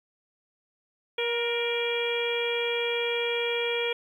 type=harmonic tone with a mistuned harmonic; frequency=472.9 Hz; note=A#4; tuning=25 cents sharp; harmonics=1 / 2 / 3 / 4 / 5 / 6 / 7; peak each=-28 / -38 / -40 / -39 / -31 / -40 / -33 dBFS; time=1.18-3.93 s; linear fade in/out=5 ms; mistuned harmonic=4; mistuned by=-36 cents; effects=10-bit